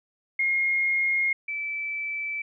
sine tone pair in turn, 2143 / 2317 Hz, C7 / D7, +41 / -24 cents, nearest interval minor second, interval 135 cents, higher second, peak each -21 / -28 dBFS, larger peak first, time 0.39-1.33 / 1.48-2.42 s, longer neither, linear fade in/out 5 ms, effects none

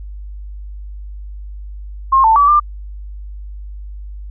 sine tone with pitch steps, 1069 / 889 / 1148 / 1192 Hz, C6 / A5 / D6 / D6, +37 / +18 / -40 / +25 cents, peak -7 dBFS, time 2.12-2.6 s, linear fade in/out 10 ms, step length 120 ms, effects added 50 Hz sine -27 dBFS peak until 4.3 s

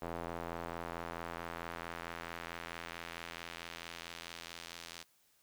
square tone with band-pass filter sweep, 42.26 Hz, E1, 44 cents sharp, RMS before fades -45 dBFS, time 0.01-5.04 s, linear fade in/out 20 ms, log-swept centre 720 to 4800 Hz, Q 0.9, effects white hiss -71 dBFS RMS until 5.42 s

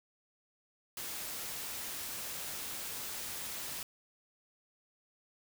white noise, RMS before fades -41 dBFS, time 0.97-3.83 s, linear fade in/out 2 ms, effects none

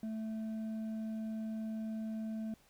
sine tone with hard clipping, 220 Hz, A3, in tune, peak -38 dBFS, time 0.03-2.54 s, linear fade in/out 2 ms, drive 4 dB, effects pink hiss -67 dBFS RMS until 2.69 s

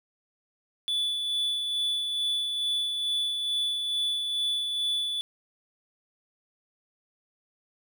triangle tone with tremolo, 3461 Hz, A7, 29 cents flat, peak -23 dBFS, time 0.88-5.21 s, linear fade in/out 0 ms, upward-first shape sine, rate 2.3 Hz, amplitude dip 35%, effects none

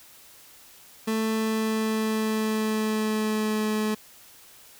30% pulse tone with pitch glide, 220.7 to 214.8 Hz, A3 to A3, +5 to -41 cents, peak -21 dBFS, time 1.07-3.95 s, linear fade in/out 10 ms, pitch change -46 cents, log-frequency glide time 1.33-3.67 s, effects white hiss -51 dBFS RMS until 4.79 s

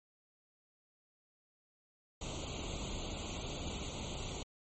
pink noise with comb filter, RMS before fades -41 dBFS, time 2.21-4.43 s, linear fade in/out 5 ms, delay 0.29 ms, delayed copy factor +0.95, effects MP3 32 kbps

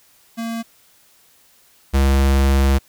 square tone pair in turn, 228.9 / 68.05 Hz, A#3 / C#2, -31 / -31 cents, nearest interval octave + major sixth, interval 2100 cents, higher first, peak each -24 / -13 dBFS, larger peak second, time 0.37-0.63 / 1.93-2.79 s, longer second, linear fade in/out 20 ms, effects white hiss -54 dBFS RMS until 2.88 s

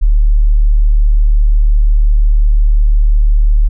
sine tone, 37.17 Hz, D1, 22 cents sharp, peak -5 dBFS, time 0.01-3.69 s, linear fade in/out 20 ms, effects none

